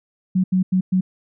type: tone bursts at uneven times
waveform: sine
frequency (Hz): 185.6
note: F#3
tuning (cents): +6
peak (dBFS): -14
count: 4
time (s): 0.35-0.44 / 0.52-0.63 / 0.72-0.81 / 0.92-1.01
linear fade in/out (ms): 10
effects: none